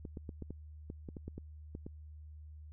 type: clicks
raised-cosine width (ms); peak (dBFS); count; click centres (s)
3; -30; 12; 0.052 / 0.172 / 0.292 / 0.423 / 0.506 / 0.901 / 1.088 / 1.168 / 1.28 / 1.38 / 1.751 / 1.865
effects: added 76 Hz sine -48 dBFS peak until 2.72 s